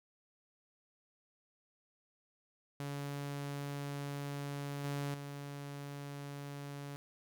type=tone with level steps; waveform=sawtooth; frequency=142.2 Hz; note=C#3; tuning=45 cents sharp; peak=-35 / -32 / -39 dBFS; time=2.8-6.96 s; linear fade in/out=0 ms; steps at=4.84 / 5.14 s; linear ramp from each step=5 ms; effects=12-bit